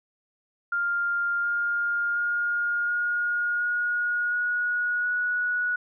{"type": "tone with pitch steps", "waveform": "sine", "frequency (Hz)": [1400, 1410.6, 1421.2, 1431.9, 1442.7, 1453.6, 1464.5], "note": ["F6", "F6", "F6", "F6", "F#6", "F#6", "F#6"], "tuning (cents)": [4, 17, 30, 43, -44, -31, -18], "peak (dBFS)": -23, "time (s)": [0.72, 5.76], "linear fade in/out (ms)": 5, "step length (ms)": 720, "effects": []}